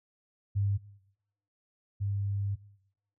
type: tone pair in turn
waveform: sine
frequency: 100 / 100 Hz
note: G2 / G2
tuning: +35 / +35 cents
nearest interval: unison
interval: 0 cents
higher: neither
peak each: -25 / -28 dBFS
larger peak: first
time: 0.55-0.78 / 2-2.56 s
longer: second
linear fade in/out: 20 ms
effects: noise-tail reverb RT60 0.8 s tail -21 dB re dry

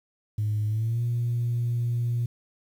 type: tone with pitch glide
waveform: sine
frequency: 106.2 to 119.21 Hz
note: G#2 to A#2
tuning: +39 to +39 cents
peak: -22 dBFS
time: 0.38-2.26 s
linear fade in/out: 5 ms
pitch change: +200 cents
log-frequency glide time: 0.67-1.02 s
effects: tanh soft clip ceiling -20 dBFS + 9-bit

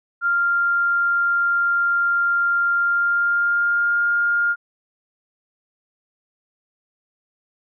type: tone with pitch glide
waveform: sine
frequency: 1394 to 1410.2 Hz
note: F6 to F6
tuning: -4 to +16 cents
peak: -16 dBFS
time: 0.21-4.56 s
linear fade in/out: 50 ms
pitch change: +20 cents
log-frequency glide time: 2.75-4 s
effects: none

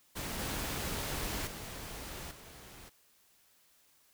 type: noise with level steps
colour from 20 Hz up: pink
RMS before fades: -39 / -37 / -44 / -52 dBFS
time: 0.15-2.9 s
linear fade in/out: 20 ms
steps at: 0.39 / 1.47 / 2.31 s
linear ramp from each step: 2 ms
effects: white hiss -67 dBFS RMS until 4.13 s

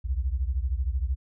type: beating tone pair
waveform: sine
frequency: 60.6 / 73.6 Hz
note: B1 / D2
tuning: -32 / +4 cents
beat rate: 13 Hz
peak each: -26 / -29 dBFS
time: 0.04-1.16 s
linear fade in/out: 20 ms
effects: none

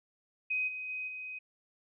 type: tone with level steps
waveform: sine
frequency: 2514 Hz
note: D#7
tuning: 17 cents sharp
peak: -29 / -37 / -35 / -39 dBFS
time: 0.5-1.39 s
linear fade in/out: 10 ms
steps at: 0.67 / 0.88 / 1.07 s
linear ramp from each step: 20 ms
effects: none

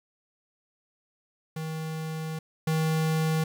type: tone pair in turn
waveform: square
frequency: 158.7 / 158.7 Hz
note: D#3 / D#3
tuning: +35 / +35 cents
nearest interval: unison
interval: 0 cents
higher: neither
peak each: -32 / -24 dBFS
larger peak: second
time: 1.56-2.39 / 2.67-3.44 s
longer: first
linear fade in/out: 5 ms
effects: 10-bit

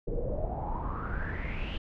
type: noise with low-pass filter sweep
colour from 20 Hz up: brown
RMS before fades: -33 dBFS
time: 0.07-1.78 s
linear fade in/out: 10 ms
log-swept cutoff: 430 to 3100 Hz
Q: 8.1
effects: none

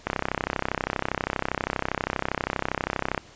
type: click train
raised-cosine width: 0.5 ms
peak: -9 dBFS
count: 102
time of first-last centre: 0.07-3.178 s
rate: 32.5 Hz
effects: pink hiss -50 dBFS RMS until 3.35 s + resampled to 16000 Hz

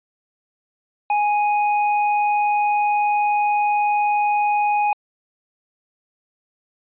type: tone with tanh clipping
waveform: sine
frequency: 830.6 Hz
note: G#5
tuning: in tune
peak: -18 dBFS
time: 1.1-4.93 s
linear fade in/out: 2 ms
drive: 13 dB
effects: resampled to 8000 Hz

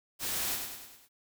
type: noise with echo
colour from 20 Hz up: white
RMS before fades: -34 dBFS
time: 0.19-0.59 s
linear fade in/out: 50 ms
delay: 100 ms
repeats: 5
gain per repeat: -5 dB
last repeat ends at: 1.09 s
effects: none

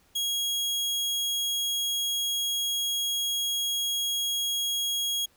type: tone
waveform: sawtooth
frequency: 3300 Hz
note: G#7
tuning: 12 cents flat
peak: -23 dBFS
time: 0.15-5.26 s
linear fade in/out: 10 ms
effects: pink hiss -63 dBFS RMS until 5.36 s

